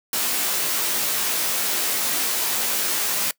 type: noise with comb filter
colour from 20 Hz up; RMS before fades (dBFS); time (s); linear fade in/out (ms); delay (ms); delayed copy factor
white; -23; 0.13-3.31; 2; 18; +1
effects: noise-tail reverb RT60 0.1 s tail -22 dB re dry + high-pass 200 Hz 12 dB/octave